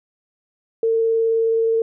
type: tone with vibrato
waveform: sine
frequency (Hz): 452.5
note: A4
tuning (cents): +48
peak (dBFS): -15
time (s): 0.83-1.82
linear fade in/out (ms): 2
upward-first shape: triangle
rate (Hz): 19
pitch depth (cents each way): 11
effects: none